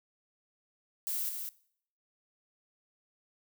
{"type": "noise with echo", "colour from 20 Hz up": "violet", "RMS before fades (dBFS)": -34, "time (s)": [1.07, 1.29], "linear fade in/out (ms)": 0, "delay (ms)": 200, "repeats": 1, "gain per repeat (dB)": -5, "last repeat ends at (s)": 1.49, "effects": ["noise-tail reverb RT60 0.6 s tail -20 dB re dry"]}